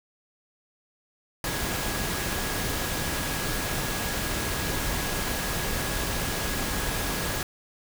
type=tone in noise; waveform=sine; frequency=1661.2 Hz; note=G#6; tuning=in tune; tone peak=-39 dBFS; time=1.44-7.43 s; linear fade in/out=2 ms; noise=pink; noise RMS=-29 dBFS; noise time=1.44-7.43 s; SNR=-13 dB; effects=none